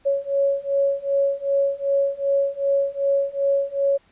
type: beating tone pair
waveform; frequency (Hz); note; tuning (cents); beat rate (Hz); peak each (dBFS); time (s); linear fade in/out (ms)
sine; 554.4 / 557; C#5 / C#5; 0 / +8; 2.6; -22 / -21; 0.05-3.98; 20
effects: pink hiss -59 dBFS RMS until 4.11 s + resampled to 8000 Hz